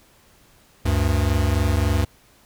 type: tone pair together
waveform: square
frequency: 72.7 / 96.21 Hz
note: D2 / G2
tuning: -17 / -32 cents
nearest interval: perfect fourth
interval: 485 cents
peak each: -21 dBFS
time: 0.85-2.05 s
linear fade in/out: 10 ms
effects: pink hiss -55 dBFS RMS until 2.45 s